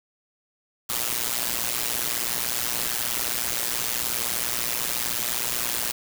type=noise with amplitude modulation; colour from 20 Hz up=white; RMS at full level=-23 dBFS; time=0.89-5.92 s; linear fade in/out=10 ms; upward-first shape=sine; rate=119 Hz; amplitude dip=90%; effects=none